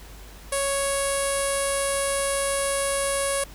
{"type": "tone with low-pass filter", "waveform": "sawtooth", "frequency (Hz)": 554.4, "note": "C#5", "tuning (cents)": 0, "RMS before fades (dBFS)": -25, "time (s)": [0.52, 3.44], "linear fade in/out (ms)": 5, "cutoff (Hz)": 10000, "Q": 7.8, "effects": ["added 50 Hz sine -42 dBFS peak until 3.54 s", "pink hiss -47 dBFS RMS until 3.54 s"]}